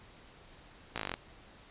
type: slowing click train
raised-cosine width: 0.3 ms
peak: -18 dBFS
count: 10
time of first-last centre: 0.96-1.14 s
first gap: 17 ms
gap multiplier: 1.04
effects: pink hiss -56 dBFS RMS until 1.7 s + resampled to 8000 Hz